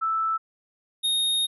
sine / square tone pair in turn, 1318.5 / 3714 Hz, E6 / A#7, 0 / -7 cents, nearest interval octave + tritone, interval 1793 cents, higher second, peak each -22 dBFS, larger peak neither, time 0.01-0.38 / 1.03-1.47 s, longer second, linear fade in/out 20 ms, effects resampled to 32000 Hz

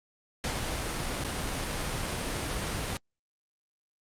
pink noise with dropouts, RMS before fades -32 dBFS, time 0.44-2.97 s, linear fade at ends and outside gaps 1 ms, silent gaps 1.239-1.246 s, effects low-pass 10000 Hz 12 dB/octave + Opus 48 kbps

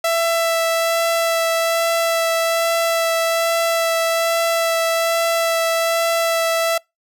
sawtooth tone with vibrato, 664 Hz, E5, 12 cents sharp, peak -12 dBFS, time 0.04-6.78 s, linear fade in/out 5 ms, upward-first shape sine, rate 1.2 Hz, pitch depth 10 cents each way, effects noise-tail reverb RT60 0.2 s tail -26 dB re dry

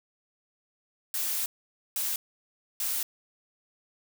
blue noise bursts at uneven times, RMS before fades -30 dBFS, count 3, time 1.14-1.46 / 1.96-2.16 / 2.8-3.03 s, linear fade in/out 2 ms, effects none

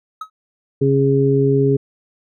triangle tone with exponential decay, 1277 Hz, D#6, 45 cents sharp, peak -20 dBFS, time 0.21-0.3 s, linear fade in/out 5 ms, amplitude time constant 19 ms
harmonic tone, 137.3 Hz, C#3, 16 cents flat, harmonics 1 / 2 / 3, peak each -16 / -19 / -15 dBFS, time 0.81-1.77 s, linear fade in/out 10 ms
effects none

